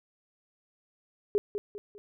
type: tone with echo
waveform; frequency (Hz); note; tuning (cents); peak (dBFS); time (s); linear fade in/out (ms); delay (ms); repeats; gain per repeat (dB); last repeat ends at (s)
sine; 411.9; G#4; -14; -21; 1.35-1.38; 0; 200; 3; -8; 1.98
effects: none